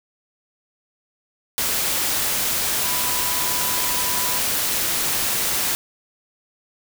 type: tone in noise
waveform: sine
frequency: 991 Hz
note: B5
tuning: 6 cents sharp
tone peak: -31 dBFS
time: 2.84-4.39 s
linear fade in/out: 0 ms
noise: white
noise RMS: -22 dBFS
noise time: 1.58-5.75 s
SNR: -12 dB
effects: none